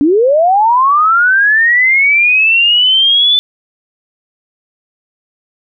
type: linear sweep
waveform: sine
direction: up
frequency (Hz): 270.7 to 3520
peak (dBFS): -6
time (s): 0.01-3.39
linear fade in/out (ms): 0
effects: none